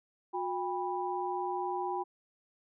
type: tone cluster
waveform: sine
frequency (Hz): 361.7 / 800 / 984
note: F#4 / G5 / B5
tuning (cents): -39 / +35 / -7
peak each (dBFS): -36 / -35 / -37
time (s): 0.33-2.04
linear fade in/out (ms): 20
effects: none